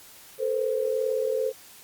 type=tone cluster; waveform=sine; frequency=439.8 / 477.7 / 520 Hz; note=A4 / A#4 / C5; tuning=-1 / +42 / -11 cents; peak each=-27 / -34 / -26 dBFS; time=0.38-1.53 s; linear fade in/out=50 ms; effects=white hiss -49 dBFS RMS until 1.83 s + Opus 48 kbps